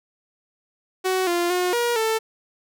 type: tone with pitch steps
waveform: sawtooth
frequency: 373.8 / 347.4 / 360.3 / 476.7 / 443.6 Hz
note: F#4 / F4 / F#4 / A#4 / A4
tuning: +18 / -9 / -46 / +39 / +14 cents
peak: -16 dBFS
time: 1.04-2.19 s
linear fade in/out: 20 ms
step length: 230 ms
effects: none